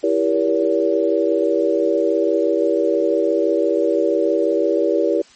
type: chord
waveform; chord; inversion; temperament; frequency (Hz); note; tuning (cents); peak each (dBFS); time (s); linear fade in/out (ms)
sine; E diminished seventh; none; just; 329.6 / 395.6 / 474.7 / 569.6; E4 / G4 / Bb4 / Db5; 0 / +16 / +31 / +47; -20; 0.03-5.22; 10
effects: white hiss -48 dBFS RMS until 5.35 s + MP3 32 kbps